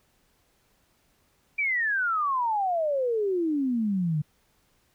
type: exponential sweep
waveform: sine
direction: down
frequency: 2368 to 145.2 Hz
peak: -23 dBFS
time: 1.58-4.22 s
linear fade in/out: 10 ms
effects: pink hiss -67 dBFS RMS until 4.94 s